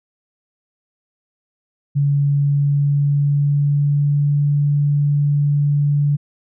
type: tone with pitch glide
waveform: sine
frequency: 142.3 to 144.79 Hz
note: C#3 to D3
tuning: +46 to -24 cents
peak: -13 dBFS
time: 1.95-6.17 s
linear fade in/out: 20 ms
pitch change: +30 cents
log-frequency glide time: 2.25-4.4 s
effects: none